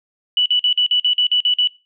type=tone bursts; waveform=sine; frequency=2960 Hz; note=F#7; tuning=in tune; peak=-12 dBFS; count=10; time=0.37-1.674 s; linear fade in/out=2 ms; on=89 ms; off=46 ms; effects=noise-tail reverb RT60 0.3 s tail -21 dB re dry